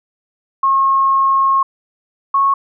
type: tone pair in turn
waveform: sine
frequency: 1083 / 1100 Hz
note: C#6 / C#6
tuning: -41 / -14 cents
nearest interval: unison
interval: 27 cents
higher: second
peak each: -10 dBFS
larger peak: neither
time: 0.63-1.63 / 2.34-2.54 s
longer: first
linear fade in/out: 5 ms
effects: none